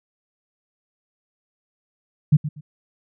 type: tone with echo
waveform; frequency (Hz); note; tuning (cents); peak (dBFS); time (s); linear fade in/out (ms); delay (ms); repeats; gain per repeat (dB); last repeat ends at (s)
sine; 150; D3; +37; -9; 2.32-2.37; 10; 120; 2; -13; 2.61
effects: none